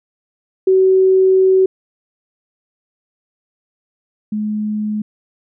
sine tone pair in turn, 378 / 212.1 Hz, F#4 / G#3, +37 / +37 cents, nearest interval minor seventh, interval 1000 cents, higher first, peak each -8 / -17 dBFS, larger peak first, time 0.67-1.66 / 4.32-5.02 s, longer first, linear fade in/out 5 ms, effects none

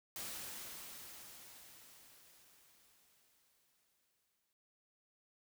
white noise with exponential decay, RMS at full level -44 dBFS, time 0.16-4.53 s, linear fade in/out 1 ms, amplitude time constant 950 ms, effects none

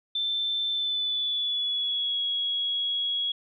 sine tone with pitch glide, 3545 to 3327 Hz, A7 to G#7, +12 to +2 cents, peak -25 dBFS, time 0.15-3.32 s, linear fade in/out 5 ms, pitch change -110 cents, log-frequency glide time 0.7-2.2 s, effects none

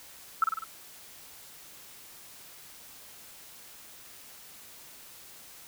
sine tone with echo, 1318.5 Hz, E6, in tune, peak -19 dBFS, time 0.42-0.44 s, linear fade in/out 2 ms, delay 50 ms, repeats 4, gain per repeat -4 dB, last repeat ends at 0.64 s, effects white hiss -50 dBFS RMS until 5.67 s

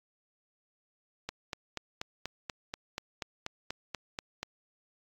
click train, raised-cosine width 0.2 ms, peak -18 dBFS, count 14, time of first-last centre 1.29-4.43 s, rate 4.14 Hz, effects AAC 48 kbps

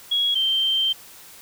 sine tone pair in turn, 3322 / 3136 Hz, G#7 / G7, 0 / 0 cents, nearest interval minor second, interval 100 cents, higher first, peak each -18 dBFS, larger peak neither, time 0.11-0.35 / 0.35-0.93 s, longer second, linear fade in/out 10 ms, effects white hiss -45 dBFS RMS until 1.41 s

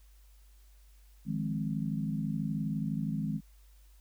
sine chord, F minor seventh, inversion third, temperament equal, 155.56 / 174.61 / 207.7 / 261.6 Hz, Eb3 / F3 / Ab3 / C4, 0 / 0 / 0 / 0 cents, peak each -34 / -40 / -34 / -39 dBFS, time 1.25-3.41 s, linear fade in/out 50 ms, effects added 50 Hz sine -55 dBFS peak until 4 s + white hiss -68 dBFS RMS until 4 s

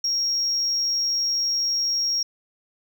sine tone, 5588 Hz, F8, in tune, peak -19 dBFS, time 0.04-2.23 s, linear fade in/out 5 ms, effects tanh soft clip ceiling -18 dBFS

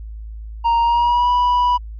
triangle tone with pitch glide, 932.3 to 981.5 Hz, A#5 to B5, 0 to -11 cents, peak -11 dBFS, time 0.64-1.78 s, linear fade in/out 20 ms, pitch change +89 cents, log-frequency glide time 0.81-1.3 s, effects added 54 Hz sine -29 dBFS peak until 1.99 s + resampled to 11025 Hz

